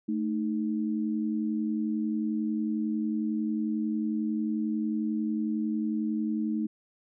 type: tone pair together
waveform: sine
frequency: 219.8 / 310.9 Hz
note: A3 / D#4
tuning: -2 / -1 cents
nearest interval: tritone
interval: 601 cents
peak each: -28 / -31 dBFS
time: 0.08-6.67 s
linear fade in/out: 10 ms
effects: none